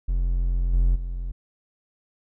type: tone with level steps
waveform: triangle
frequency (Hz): 43.72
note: F1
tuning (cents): +3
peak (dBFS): -18 / -14 / -25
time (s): 0.08-1.32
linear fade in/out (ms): 10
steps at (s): 0.73 / 0.95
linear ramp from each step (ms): 10
effects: none